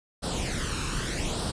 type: noise with flanger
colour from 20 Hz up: pink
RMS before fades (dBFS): -30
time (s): 0.22-1.52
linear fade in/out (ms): 20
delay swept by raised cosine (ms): 0.22 to 0.76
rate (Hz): 0.82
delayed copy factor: +0.65
effects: resampled to 22050 Hz